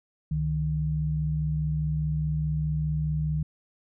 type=tone pair together; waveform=sine; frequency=68.5 / 153.3 Hz; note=C#2 / D#3; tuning=-20 / -25 cents; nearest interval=octave + major second; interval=1395 cents; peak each=-31 / -25 dBFS; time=0.31-3.43 s; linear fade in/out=5 ms; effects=none